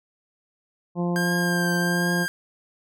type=harmonic tone; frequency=174.61 Hz; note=F3; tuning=in tune; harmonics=1 / 2 / 3 / 4 / 5 / 6; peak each=-23 / -29 / -33 / -35 / -37 / -39 dBFS; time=0.95-2.27 s; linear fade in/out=50 ms
type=tone with vibrato; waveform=45% pulse; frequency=1595 Hz; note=G6; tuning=30 cents sharp; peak=-25 dBFS; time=1.16-2.28 s; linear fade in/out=0 ms; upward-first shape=triangle; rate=1.3 Hz; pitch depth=28 cents each way
effects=none